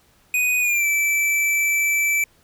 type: tone with pitch glide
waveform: square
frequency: 2488 to 2321 Hz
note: D#7 to D7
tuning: -1 to -21 cents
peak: -18 dBFS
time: 0.34-2.24 s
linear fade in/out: 2 ms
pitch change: -120 cents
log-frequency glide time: 0.6-0.86 s
effects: pink hiss -58 dBFS RMS until 2.43 s